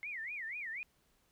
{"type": "tone with vibrato", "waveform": "sine", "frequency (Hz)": 2093, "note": "C7", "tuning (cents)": 0, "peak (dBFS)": -39, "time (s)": [0.03, 0.83], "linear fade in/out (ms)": 0, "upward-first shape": "sine", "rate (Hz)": 4.1, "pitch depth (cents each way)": 290, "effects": ["pink hiss -73 dBFS RMS until 1.31 s"]}